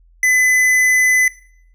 sine tone with tanh clipping, 2012 Hz, B6, 32 cents sharp, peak -13 dBFS, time 0.23-1.28 s, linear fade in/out 2 ms, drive 15 dB, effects noise-tail reverb RT60 0.6 s tail -19 dB re dry + added 42 Hz sine -47 dBFS peak until 1.74 s

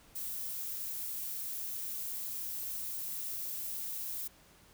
violet noise, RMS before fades -39 dBFS, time 0.15-4.28 s, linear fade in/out 10 ms, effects pink hiss -61 dBFS RMS until 4.73 s

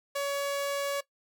sawtooth tone, 563 Hz, C#5, 27 cents sharp, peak -25 dBFS, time 0.15-1.01 s, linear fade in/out 10 ms, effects noise-tail reverb RT60 0.1 s tail -18 dB re dry

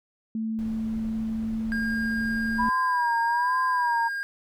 sine tone with pitch glide, 221.8 to 224 Hz, A3 to A3, +14 to +31 cents, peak -26 dBFS, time 0.35-2.69 s, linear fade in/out 2 ms, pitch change +17 cents, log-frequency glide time 1.19-2.56 s
brown noise, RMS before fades -40 dBFS, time 0.59-2.7 s, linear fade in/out 0 ms
triangle tone, 1616 Hz, G#6, 48 cents flat, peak -26 dBFS, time 1.72-4.23 s, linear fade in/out 0 ms
sine tone with vibrato, 974 Hz, B5, 24 cents flat, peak -22 dBFS, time 2.58-4.09 s, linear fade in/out 20 ms, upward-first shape sine, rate 1.2 Hz, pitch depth 88 cents each way
effects none

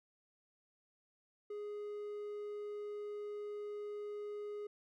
triangle tone, 415.3 Hz, G#4, in tune, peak -39 dBFS, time 1.5-4.67 s, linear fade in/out 5 ms, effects none

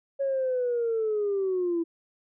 sine linear sweep, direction down, 554.4 to 330 Hz, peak -23 dBFS, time 0.19-1.84 s, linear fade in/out 20 ms, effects tanh soft clip ceiling -20 dBFS

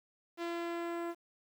sawtooth tone with low-pass filter sweep, 340.8 Hz, F4, 42 cents flat, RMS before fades -38 dBFS, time 0.37-1.15 s, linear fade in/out 50 ms, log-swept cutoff 4100 to 1500 Hz, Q 0.82, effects 10-bit

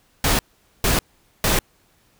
pink noise bursts, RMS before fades -18 dBFS, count 3, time 0.24-1.59 s, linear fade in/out 2 ms, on 150 ms, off 450 ms, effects pink hiss -60 dBFS RMS until 2.19 s

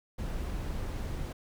brown noise, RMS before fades -35 dBFS, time 0.18-1.33 s, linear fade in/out 10 ms, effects none

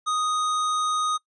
square tone, 1244.5 Hz, D#6, in tune, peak -23 dBFS, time 0.06-1.18 s, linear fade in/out 20 ms, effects noise-tail reverb RT60 0.1 s tail -23 dB re dry + resampled to 22050 Hz

